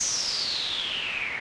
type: noise with low-pass filter sweep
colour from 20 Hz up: white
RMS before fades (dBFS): -29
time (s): 0-1.4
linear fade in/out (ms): 10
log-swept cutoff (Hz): 6400 to 2100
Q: 9.5
effects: resampled to 22050 Hz